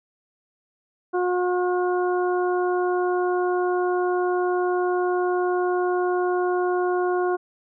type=harmonic tone; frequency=360 Hz; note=F#4; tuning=47 cents flat; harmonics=1 / 2 / 3 / 4; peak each=-21 / -27 / -31 / -33 dBFS; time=1.13-7.37 s; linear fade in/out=20 ms; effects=none